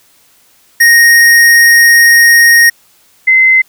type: tone pair in turn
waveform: square / sine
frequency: 1864.7 / 2059 Hz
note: A#6 / C7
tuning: 0 / -28 cents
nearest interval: major second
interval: 172 cents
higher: second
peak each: -3 dBFS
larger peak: neither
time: 0.8-2.7 / 3.27-3.62 s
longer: first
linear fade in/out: 10 ms
effects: white hiss -48 dBFS RMS until 3.68 s